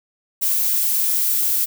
violet noise, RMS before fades -19 dBFS, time 0.41-1.66 s, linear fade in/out 20 ms, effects none

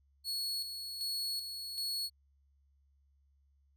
40% pulse tone with tremolo, 4366 Hz, C#8, 27 cents flat, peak -33 dBFS, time 0.24-2.1 s, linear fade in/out 50 ms, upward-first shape square, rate 1.3 Hz, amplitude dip 50%, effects added 69 Hz sine -67 dBFS peak until 3.76 s

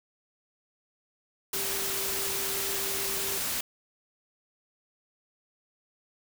sine tone in noise, 392 Hz, G4, in tune, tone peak -39 dBFS, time 1.53-3.38 s, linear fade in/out 5 ms, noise white, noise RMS -31 dBFS, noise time 1.53-3.61 s, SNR -11 dB, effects none

